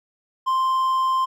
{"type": "tone", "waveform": "triangle", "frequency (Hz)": 1046.5, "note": "C6", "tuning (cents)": 0, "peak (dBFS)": -16, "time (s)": [0.46, 1.26], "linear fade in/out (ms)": 20, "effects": []}